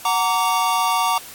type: chord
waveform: square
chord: Gb augmented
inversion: none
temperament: just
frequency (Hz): 740 / 925 / 1156.2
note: Gb5 / Bb5 / D6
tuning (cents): 0 / -14 / -27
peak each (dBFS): -24 / -21 / -22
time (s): 0.05-1.18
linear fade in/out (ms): 2
effects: white hiss -39 dBFS RMS until 1.34 s + AAC 64 kbps